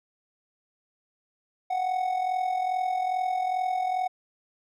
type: tone with amplitude modulation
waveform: triangle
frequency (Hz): 740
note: F#5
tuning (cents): 0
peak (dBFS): -20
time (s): 1.7-4.08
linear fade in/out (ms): 10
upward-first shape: sine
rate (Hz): 42.4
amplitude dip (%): 60
effects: none